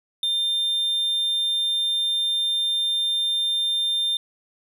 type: tone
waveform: triangle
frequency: 3600 Hz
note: A7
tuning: 39 cents sharp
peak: -19 dBFS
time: 0.23-4.17 s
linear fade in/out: 2 ms
effects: none